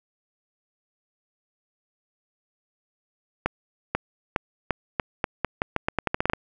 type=accelerating click train; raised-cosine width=0.5 ms; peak=-7 dBFS; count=17; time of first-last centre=3.46-6.334 s; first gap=490 ms; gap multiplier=0.84; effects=none